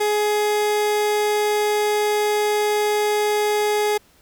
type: tone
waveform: 30% pulse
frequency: 419.2 Hz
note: G#4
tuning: 16 cents sharp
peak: -15 dBFS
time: 0-3.98 s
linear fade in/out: 10 ms
effects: pink hiss -55 dBFS RMS until 4.21 s